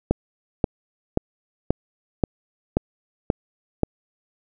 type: click train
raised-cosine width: 2 ms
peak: -4 dBFS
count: 8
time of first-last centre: 0.11-3.833 s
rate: 1.88 Hz
effects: none